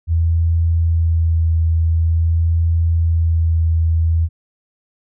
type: tone with vibrato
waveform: sine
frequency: 82.41 Hz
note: E2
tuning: in tune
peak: -12 dBFS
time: 0.07-4.29 s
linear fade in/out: 50 ms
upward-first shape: sine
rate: 0.47 Hz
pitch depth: 15 cents each way
effects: none